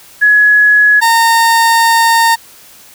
sine / 30% pulse tone pair in turn, 1686 / 917.2 Hz, G#6 / A#5, +26 / -28 cents, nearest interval major seventh, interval 1054 cents, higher first, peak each -4 dBFS, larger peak neither, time 0.21-1.01 / 1.01-2.36 s, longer second, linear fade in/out 20 ms, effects white hiss -39 dBFS RMS until 2.94 s

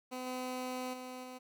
15% pulse tone with level steps, 254.1 Hz, B3, 49 cents sharp, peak -33 / -31 / -37 / -39 dBFS, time 0.11-1.39 s, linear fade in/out 20 ms, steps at 0.26 / 0.93 / 1.23 s, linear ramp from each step 10 ms, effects none

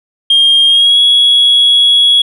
sine tone with pitch glide, 3220 to 3343 Hz, G7 to G#7, +46 to +11 cents, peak -3 dBFS, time 0.3-2.22 s, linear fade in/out 5 ms, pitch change +65 cents, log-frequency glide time 0.67-0.99 s, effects tanh soft clip ceiling -2 dBFS

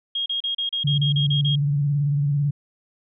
sine tone bursts, 3258 Hz, G#7, 34 cents flat, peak -22 dBFS, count 10, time 0.15-1.556 s, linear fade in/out 5 ms, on 110 ms, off 34 ms
sine tone with vibrato, 143.7 Hz, D3, 37 cents flat, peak -18 dBFS, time 0.84-2.51 s, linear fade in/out 10 ms, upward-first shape square, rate 18 Hz, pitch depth 47 cents each way
effects none

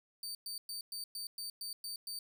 sawtooth tone bursts, 4600 Hz, D8, 37 cents flat, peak -37 dBFS, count 9, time 0.23-2.19 s, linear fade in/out 2 ms, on 120 ms, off 110 ms, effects none

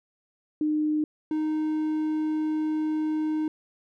sine / triangle tone pair in turn, 304.6 / 309.7 Hz, D#4 / D#4, -37 / -8 cents, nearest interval unison, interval 29 cents, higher second, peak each -22 / -22 dBFS, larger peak neither, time 0.61-1.04 / 1.31-3.48 s, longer second, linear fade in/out 2 ms, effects none

